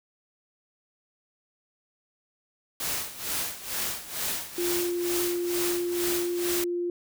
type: noise with tremolo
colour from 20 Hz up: white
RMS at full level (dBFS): -29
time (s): 2.8-6.64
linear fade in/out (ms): 2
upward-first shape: sine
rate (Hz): 2.2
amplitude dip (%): 80
type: tone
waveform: sine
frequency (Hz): 350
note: F4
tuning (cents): +4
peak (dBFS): -26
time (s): 4.58-6.9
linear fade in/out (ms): 2
effects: none